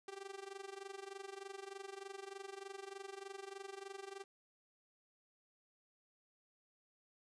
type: tone with amplitude modulation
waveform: sawtooth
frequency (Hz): 392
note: G4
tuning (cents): 0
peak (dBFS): -40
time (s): 0.08-4.24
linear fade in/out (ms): 2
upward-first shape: sine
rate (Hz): 23.3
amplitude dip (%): 85
effects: resampled to 22050 Hz